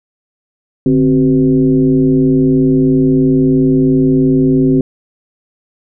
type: tone with frequency modulation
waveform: sine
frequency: 263.5 Hz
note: C4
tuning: 12 cents sharp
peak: -7 dBFS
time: 0.86-4.81 s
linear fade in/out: 2 ms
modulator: 117 Hz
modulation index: 0.94
effects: none